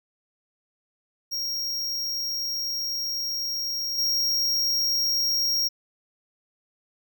square tone with level steps, 5588 Hz, F8, in tune, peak -27 / -22 dBFS, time 1.31-5.69 s, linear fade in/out 20 ms, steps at 3.98 s, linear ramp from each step 5 ms, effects none

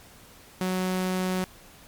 sawtooth tone, 185 Hz, F#3, in tune, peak -21 dBFS, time 0.61-1.44 s, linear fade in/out 0 ms, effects pink hiss -51 dBFS RMS until 1.87 s + MP3 96 kbps

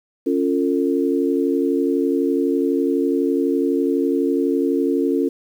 sine chord, Db augmented, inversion none, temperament equal with one note detuned, 277.2 / 349.2 / 449.2 Hz, Db4 / F4 / A4, 0 / 0 / +36 cents, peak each -19 / -21 / -22 dBFS, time 0.26-5.29 s, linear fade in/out 10 ms, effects 8-bit

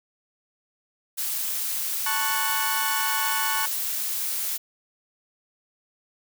blue noise, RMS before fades -28 dBFS, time 1.17-4.58 s, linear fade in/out 20 ms
30% pulse chord, F# minor, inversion first, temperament equal, 880 / 1108.7 / 1480 Hz, A5 / C#6 / F#6, 0 / 0 / 0 cents, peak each -27 dBFS, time 2.06-3.66 s, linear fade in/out 5 ms
effects none

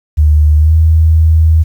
sine tone with pitch glide, 75.6 to 80 Hz, D#2 to D#2, -49 to +49 cents, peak -4 dBFS, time 0.17-1.64 s, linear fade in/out 20 ms, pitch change +98 cents, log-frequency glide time 0.57-0.74 s, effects 7-bit

